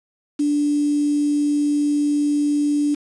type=tone with quantisation; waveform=sine; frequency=292.3 Hz; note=D4; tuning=8 cents flat; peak=-16 dBFS; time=0.39-2.95 s; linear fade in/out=10 ms; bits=6; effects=resampled to 24000 Hz